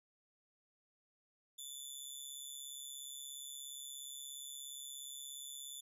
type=tone with amplitude modulation; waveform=15% pulse; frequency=3502 Hz; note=A7; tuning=9 cents flat; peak=-36 dBFS; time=1.58-5.81 s; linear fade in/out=10 ms; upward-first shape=sine; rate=137 Hz; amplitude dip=65%; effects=resampled to 32000 Hz